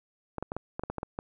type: clicks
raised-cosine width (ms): 1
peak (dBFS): -19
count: 10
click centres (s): 0.383 / 0.426 / 0.519 / 0.566 / 0.795 / 0.836 / 0.9 / 0.983 / 1.031 / 1.189
effects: none